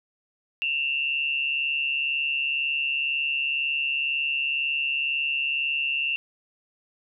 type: tone pair together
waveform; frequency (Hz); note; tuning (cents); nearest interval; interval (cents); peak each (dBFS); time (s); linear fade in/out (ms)
sine; 2700 / 2842; E7 / F7; +41 / +30; minor second; 89; -24 / -31; 0.62-6.16; 0
effects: none